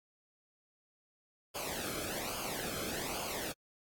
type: noise with flanger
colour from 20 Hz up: pink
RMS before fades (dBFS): -39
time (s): 1.54-3.53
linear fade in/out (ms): 20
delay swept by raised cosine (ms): 0.52 to 1.09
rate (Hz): 1.2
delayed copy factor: -0.75
effects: AAC 64 kbps